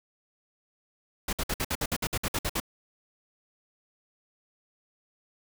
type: noise bursts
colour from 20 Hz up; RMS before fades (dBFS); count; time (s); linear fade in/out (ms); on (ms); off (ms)
pink; -29; 13; 1.28-2.601; 5; 49; 57
effects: none